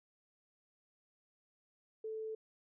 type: tone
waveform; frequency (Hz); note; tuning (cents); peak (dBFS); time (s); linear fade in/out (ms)
sine; 438.9; A4; -4; -39; 2.04-2.35; 5
effects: none